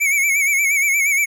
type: tone with vibrato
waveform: square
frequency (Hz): 2249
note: C#7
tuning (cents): +24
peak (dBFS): -15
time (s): 0-1.26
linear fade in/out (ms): 20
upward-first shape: sine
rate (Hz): 8.5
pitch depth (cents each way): 74
effects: none